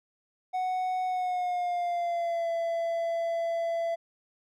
triangle tone with pitch glide, 740 to 670.8 Hz, F#5 to E5, 0 to +30 cents, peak -25 dBFS, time 0.53-3.96 s, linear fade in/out 20 ms, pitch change -170 cents, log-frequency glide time 1.06-2.49 s, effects none

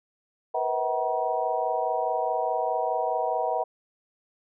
sine tone cluster, 477.2 / 502 / 643 / 756 / 956 Hz, A#4 / B4 / E5 / F#5 / A#5, +41 / +28 / -43 / +37 / +43 cents, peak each -33 / -33 / -29 / -28 / -31 dBFS, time 0.54-3.64 s, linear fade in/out 10 ms, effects none

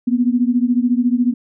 sine beating tone pair, 239.5 / 253.5 Hz, A#3 / B3, +47 / +45 cents, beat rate 14 Hz, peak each -15 / -17 dBFS, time 0.07-1.34 s, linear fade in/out 10 ms, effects none

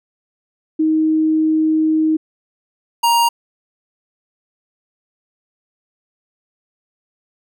sine / square tone pair in turn, 314.3 / 937.2 Hz, D#4 / A#5, +18 / +9 cents, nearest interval octave + perfect fifth, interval 1891 cents, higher second, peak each -12 dBFS, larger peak neither, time 0.79-2.17 / 3.03-3.29 s, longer first, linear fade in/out 10 ms, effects none

